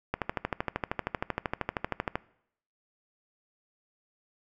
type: click train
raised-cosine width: 0.5 ms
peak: -13 dBFS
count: 27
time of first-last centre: 0.14-2.156 s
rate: 12.9 Hz
effects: noise-tail reverb RT60 0.7 s tail -21 dB re dry